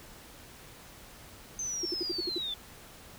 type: linear sweep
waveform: sine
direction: down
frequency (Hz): 6272 to 3464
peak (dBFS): -32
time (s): 1.59-2.54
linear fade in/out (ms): 2
type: tone bursts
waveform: sine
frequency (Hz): 350.4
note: F4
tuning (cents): +6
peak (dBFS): -29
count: 7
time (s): 1.83-2.382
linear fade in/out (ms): 5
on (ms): 24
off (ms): 64
effects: tanh soft clip ceiling -22 dBFS + pink hiss -51 dBFS RMS until 3.18 s